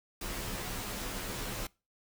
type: noise with comb filter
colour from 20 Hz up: pink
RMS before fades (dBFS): -38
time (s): 0.21-1.67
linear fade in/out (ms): 5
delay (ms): 13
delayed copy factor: -0.8
effects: noise-tail reverb RT60 0.3 s tail -24 dB re dry